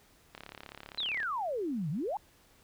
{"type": "click train", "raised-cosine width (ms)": 0.3, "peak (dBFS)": -28, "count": 32, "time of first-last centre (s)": [0.35, 1.231], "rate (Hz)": 35.2}
{"type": "exponential two-way sweep", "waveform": "sine", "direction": "down then up", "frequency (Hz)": [4112, 138.59, 906], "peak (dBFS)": -31, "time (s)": [0.98, 2.17], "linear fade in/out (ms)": 2, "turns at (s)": 1.9}
{"effects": ["pink hiss -63 dBFS RMS until 2.63 s"]}